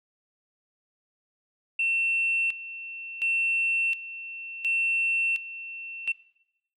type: tone with tremolo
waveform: sine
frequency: 2700 Hz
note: E7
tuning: 41 cents sharp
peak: -22 dBFS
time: 1.79-6.12 s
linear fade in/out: 5 ms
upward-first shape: square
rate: 0.7 Hz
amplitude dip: 80%
effects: noise-tail reverb RT60 0.8 s tail -21 dB re dry + tanh soft clip ceiling -18 dBFS